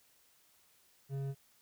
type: tone with hard clipping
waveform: sine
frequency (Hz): 137.3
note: C#3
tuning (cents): -16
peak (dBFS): -37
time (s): 1.09-1.35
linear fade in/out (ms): 50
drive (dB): 8
effects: white hiss -68 dBFS RMS until 1.61 s